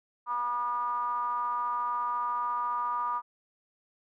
triangle ring-modulated tone, 121.9 Hz, B2, 22 cents flat, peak -23 dBFS, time 0.26-3.22 s, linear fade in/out 50 ms, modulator 1090 Hz, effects none

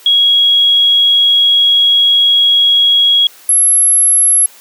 sine tone pair in turn, 3313 / 11144 Hz, G#7 / F9, -5 / -5 cents, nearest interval octave + major sixth, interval 2100 cents, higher second, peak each -6 dBFS, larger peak neither, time 0.06-3.27 / 3.49-4.46 s, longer first, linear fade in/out 2 ms, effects white hiss -40 dBFS RMS until 4.6 s + high-pass 300 Hz 12 dB/octave

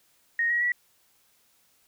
sine tone with pitch steps, 1864.7 / 1902.8 / 1941.6 Hz, A#6 / A#6 / B6, 0 / +35 / -30 cents, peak -22 dBFS, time 0.39-0.72 s, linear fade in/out 2 ms, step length 110 ms, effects white hiss -65 dBFS RMS until 1.87 s

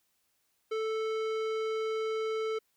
sine tone with tanh clipping, 440 Hz, A4, in tune, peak -32 dBFS, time 0.71-2.59 s, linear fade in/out 10 ms, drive 17 dB, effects white hiss -75 dBFS RMS until 2.76 s

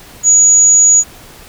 sine tone, 6810 Hz, G#8, 42 cents sharp, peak -4 dBFS, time 0.23-1.04 s, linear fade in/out 50 ms, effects pink hiss -37 dBFS RMS until 1.48 s

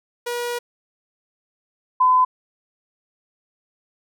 sawtooth / sine tone pair in turn, 481.2 / 1014 Hz, B4 / B5, -45 / +45 cents, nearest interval octave + minor second, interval 1290 cents, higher second, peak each -20 / -12 dBFS, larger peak second, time 0.26-0.59 / 2-2.25 s, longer first, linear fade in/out 10 ms, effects none

